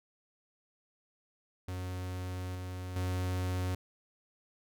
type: tone with level steps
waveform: 45% pulse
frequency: 91.5 Hz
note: F#2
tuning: 19 cents flat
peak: -36 / -38 / -31 dBFS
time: 1.68-3.75 s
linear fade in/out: 5 ms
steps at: 2.55 / 2.96 s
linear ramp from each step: 2 ms
effects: none